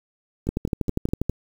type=two click trains; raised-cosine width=3 ms; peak=-9 / -19 dBFS; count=11 / 5; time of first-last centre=0.49-1.296 / 0.47-1.295 s; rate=12.4 / 4.85 Hz; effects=7-bit